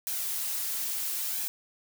blue noise with flanger, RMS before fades -32 dBFS, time 0.07-1.48 s, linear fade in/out 0 ms, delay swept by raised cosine 1.2 to 4.6 ms, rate 0.74 Hz, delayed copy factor +0.5, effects none

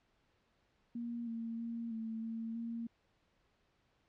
sine tone with pitch steps, 235.9 / 228.8 / 231.8 / 223.6 / 226.4 / 231.3 Hz, A#3 / A#3 / A#3 / A3 / A3 / A#3, +21 / -32 / -10 / +28 / +50 / -13 cents, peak -38 dBFS, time 0.95-2.87 s, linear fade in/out 5 ms, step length 320 ms, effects pink hiss -75 dBFS RMS until 4.08 s + low-pass 4000 Hz 12 dB/octave

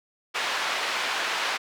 pink band-pass noise, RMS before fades -28 dBFS, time 0.34-1.58 s, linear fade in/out 20 ms, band 920 to 3900 Hz, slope 12 dB/octave, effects none

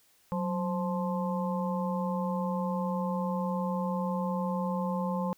harmonic tone with a mistuned harmonic, 174.61 Hz, F3, in tune, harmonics 1 / 3 / 5 / 6, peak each -30 / -35 / -37 / -38 dBFS, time 0.32-5.33 s, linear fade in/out 0 ms, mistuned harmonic 1, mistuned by +100 cents, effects white hiss -65 dBFS RMS until 5.37 s

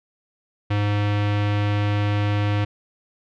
square tone with low-pass filter, 103.2 Hz, G#2, 10 cents flat, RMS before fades -21 dBFS, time 0.7-2.65 s, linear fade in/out 10 ms, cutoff 2900 Hz, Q 1.5, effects none

